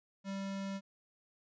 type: tone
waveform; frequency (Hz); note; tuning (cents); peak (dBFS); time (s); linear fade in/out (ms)
square; 195.5; G3; -4; -38; 0.24-0.81; 50
effects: resampled to 16000 Hz